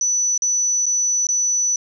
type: tone with dropouts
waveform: sine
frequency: 5960 Hz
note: F#8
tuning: 12 cents sharp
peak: -16 dBFS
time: 0.01-1.76 s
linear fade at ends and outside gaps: 2 ms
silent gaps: 0.378-0.42 / 0.858-0.864 / 1.27-1.288 s
effects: none